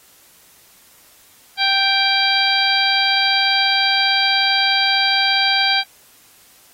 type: harmonic tone with a mistuned harmonic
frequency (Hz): 783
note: G5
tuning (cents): -2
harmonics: 1 / 2 / 3 / 4 / 5 / 6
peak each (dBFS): -21 / -21 / -21 / -21 / -21 / -21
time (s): 1.57-5.84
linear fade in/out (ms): 50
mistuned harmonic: 4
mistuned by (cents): +45
effects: white hiss -50 dBFS RMS until 6.73 s + AAC 48 kbps